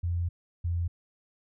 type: tone pair in turn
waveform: sine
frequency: 86.4 / 85.93 Hz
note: F2 / F2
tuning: -18 / -28 cents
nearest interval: unison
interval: 10 cents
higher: first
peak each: -26 dBFS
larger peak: neither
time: 0.03-0.29 / 0.64-0.88 s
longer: first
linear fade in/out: 10 ms
effects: none